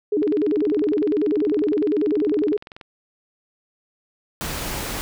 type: tone with vibrato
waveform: sine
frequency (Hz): 354.7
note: F4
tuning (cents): +27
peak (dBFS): -17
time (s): 0.12-2.57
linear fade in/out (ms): 5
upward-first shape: square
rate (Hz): 10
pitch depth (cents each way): 280
type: click train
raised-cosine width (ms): 0.3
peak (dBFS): -23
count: 56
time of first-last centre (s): 0.23-2.812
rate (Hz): 21.3
type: noise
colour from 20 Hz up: pink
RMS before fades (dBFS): -28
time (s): 4.41-5.01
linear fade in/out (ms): 0
effects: none